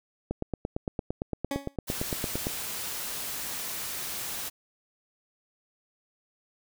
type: click train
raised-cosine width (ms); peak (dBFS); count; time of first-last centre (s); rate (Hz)
2; -16; 20; 0.31-2.469; 8.8
type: tone with exponential decay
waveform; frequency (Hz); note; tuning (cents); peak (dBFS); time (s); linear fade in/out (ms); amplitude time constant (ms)
20% pulse; 278.7; C#4; +9; -22; 1.51-1.76; 2; 53
type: noise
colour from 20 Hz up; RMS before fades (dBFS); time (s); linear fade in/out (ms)
white; -35; 1.87-4.5; 20
effects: none